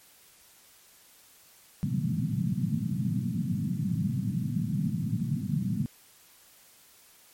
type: band-pass noise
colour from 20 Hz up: white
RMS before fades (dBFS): -29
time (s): 1.83-5.86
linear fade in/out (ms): 0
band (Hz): 110 to 220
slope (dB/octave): 48
effects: white hiss -57 dBFS RMS until 7.33 s + MP3 64 kbps